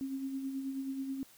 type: tone with tremolo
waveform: sine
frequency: 269.3 Hz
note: C#4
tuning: 50 cents flat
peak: -33 dBFS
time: 0.01-1.23 s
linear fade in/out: 0 ms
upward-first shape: sine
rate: 9.3 Hz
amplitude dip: 45%
effects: white hiss -60 dBFS RMS until 1.37 s